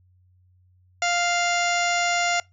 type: harmonic tone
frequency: 698.5 Hz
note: F5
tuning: in tune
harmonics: 1 / 2 / 3 / 4 / 5 / 6 / 7 / 8 / 9 / 10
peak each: -24 / -28 / -26 / -31 / -36 / -36 / -38 / -34 / -41 / -32 dBFS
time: 1.02-2.4 s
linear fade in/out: 2 ms
effects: noise-tail reverb RT60 0.2 s tail -24 dB re dry + added 91 Hz sine -56 dBFS peak until 2.52 s